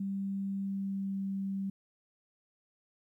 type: tone with pitch glide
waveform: sine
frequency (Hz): 196 to 194.87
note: G3 to G3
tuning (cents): 0 to -10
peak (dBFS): -32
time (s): 0-1.7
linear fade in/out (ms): 5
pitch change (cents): -10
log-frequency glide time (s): 0.65-1.22
effects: 12-bit